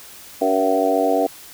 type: harmonic tone with a mistuned harmonic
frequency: 95 Hz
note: F#2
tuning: 46 cents sharp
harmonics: 3 / 4 / 5 / 6 / 7 / 8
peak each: -22 / -26 / -21 / -26 / -20 / -23 dBFS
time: 0.41-1.27 s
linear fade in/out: 10 ms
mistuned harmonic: 7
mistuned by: +18 cents
effects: white hiss -41 dBFS RMS until 1.53 s